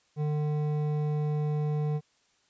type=tone with hard clipping; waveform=triangle; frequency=150 Hz; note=D3; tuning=37 cents sharp; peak=-28 dBFS; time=0.16-2.01 s; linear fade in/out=50 ms; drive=14 dB; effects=white hiss -68 dBFS RMS until 2.49 s + resampled to 16000 Hz